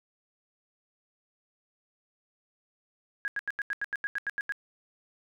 sine tone bursts, 1646 Hz, G#6, 16 cents flat, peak -28 dBFS, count 12, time 3.25-4.522 s, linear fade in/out 0 ms, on 29 ms, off 84 ms, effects none

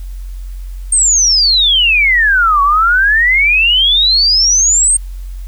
sine exponential two-way sweep, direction down then up, 8700 to 1108.7 to 8700 Hz, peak -7 dBFS, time 0.92-4.97 s, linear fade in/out 5 ms, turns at 2.62 s, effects added 45 Hz sine -22 dBFS peak until 5.47 s + white hiss -47 dBFS RMS until 5.47 s

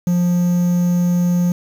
triangle tone with quantisation, 176.2 Hz, F3, 16 cents sharp, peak -11 dBFS, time 0.07-1.52 s, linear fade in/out 2 ms, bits 6, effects none

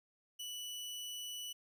sawtooth tone, 2960 Hz, F#7, in tune, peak -39 dBFS, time 0.39-1.53 s, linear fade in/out 10 ms, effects 13-bit

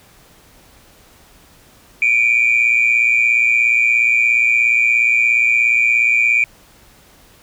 sine tone pair together, 2315 / 2432 Hz, D7 / D#7, -25 / -40 cents, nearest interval minor second, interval 85 cents, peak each -13 dBFS, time 2.02-6.44 s, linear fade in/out 2 ms, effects tanh soft clip ceiling -5 dBFS + pink hiss -48 dBFS RMS until 7.42 s

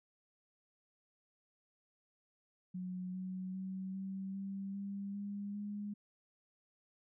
sine tone with pitch steps, 182.9 / 185.99 / 189.13 / 192.33 / 195.57 / 198.88 / 202.2 / 205.7 Hz, F#3 / F#3 / F#3 / G3 / G3 / G3 / G#3 / G#3, -20 / +9 / +38 / -33 / -4 / +25 / -46 / -16 cents, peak -39 dBFS, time 2.74-5.94 s, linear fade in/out 10 ms, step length 400 ms, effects none

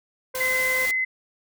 harmonic tone, 516 Hz, C5, 24 cents flat, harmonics 1 / 2 / 3 / 4, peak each -30 / -36 / -40 / -42 dBFS, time 0.34-0.86 s, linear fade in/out 10 ms
white noise, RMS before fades -32 dBFS, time 0.35-0.91 s, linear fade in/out 0 ms
sine tone, 2044 Hz, C7, 41 cents flat, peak -21 dBFS, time 0.4-1.05 s, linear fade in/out 10 ms
effects none

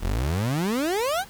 30% pulse exponential sweep, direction up, 38 to 830.6 Hz, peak -20 dBFS, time 0-1.25 s, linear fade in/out 50 ms, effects pink hiss -47 dBFS RMS until 1.29 s

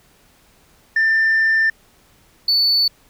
sine tone pair in turn, 1787 / 4480 Hz, A6 / C#8, +26 / +18 cents, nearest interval octave + major third, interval 1592 cents, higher second, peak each -11 dBFS, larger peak neither, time 0.96-1.7 / 2.48-2.88 s, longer first, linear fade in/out 5 ms, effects tanh soft clip ceiling -11 dBFS + pink hiss -54 dBFS RMS until 3.09 s

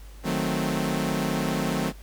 sawtooth chord, D# diminished seventh, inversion none, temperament equal, 155.56 / 185 / 220 / 261.6 Hz, D#3 / F#3 / A3 / C4, 0 / 0 / 0 / 0 cents, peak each -26 dBFS, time 0.23-1.93 s, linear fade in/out 50 ms, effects added 50 Hz sine -41 dBFS peak until 2.02 s + pink hiss -53 dBFS RMS until 2.02 s

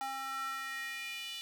square tone with high-pass filter sweep, 268.3 Hz, C4, 44 cents sharp, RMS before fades -40 dBFS, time 0.01-1.41 s, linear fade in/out 0 ms, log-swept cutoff 900 to 3200 Hz, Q 4.1, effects none

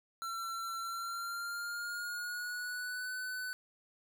square tone with pitch glide, 1352 to 1500.1 Hz, E6 to F#6, +43 to +23 cents, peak -38 dBFS, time 0.22-3.53 s, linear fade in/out 0 ms, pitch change +180 cents, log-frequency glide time 0.8-3.1 s, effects none

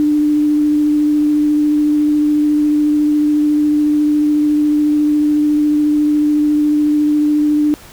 sine tone with vibrato, 298.4 Hz, D4, 28 cents sharp, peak -10 dBFS, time 0-7.74 s, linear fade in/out 0 ms, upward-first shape triangle, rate 14 Hz, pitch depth 13 cents each way, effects pink hiss -39 dBFS RMS until 7.92 s

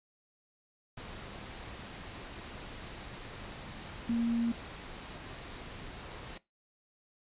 sine tone in noise, 233.1 Hz, A#3, in tune, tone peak -27 dBFS, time 4.09-4.52 s, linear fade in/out 5 ms, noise pink, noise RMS -45 dBFS, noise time 0.97-6.38 s, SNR +15 dB, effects noise-tail reverb RT60 0.2 s tail -19 dB re dry + resampled to 8000 Hz

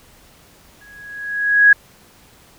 sine tone with exponential growth, 1661.2 Hz, G#6, in tune, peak -4 dBFS, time 0.81-1.73 s, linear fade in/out 5 ms, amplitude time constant 200 ms, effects pink hiss -49 dBFS RMS until 2.58 s

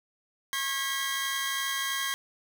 sawtooth tone cluster, 1091 / 1632 / 1949 / 3201 Hz, C#6 / G#6 / B6 / G7, -28 / -31 / -23 / +36 cents, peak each -31 dBFS, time 0.53-2.14 s, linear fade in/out 0 ms, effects none

